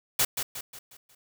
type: noise with echo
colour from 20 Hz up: white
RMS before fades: -23 dBFS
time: 0.19-0.25 s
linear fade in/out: 5 ms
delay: 180 ms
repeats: 5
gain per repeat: -7 dB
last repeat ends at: 1.15 s
effects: none